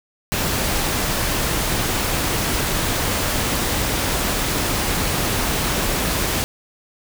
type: noise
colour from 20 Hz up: pink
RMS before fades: -21 dBFS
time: 0.32-6.44 s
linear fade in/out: 0 ms
effects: none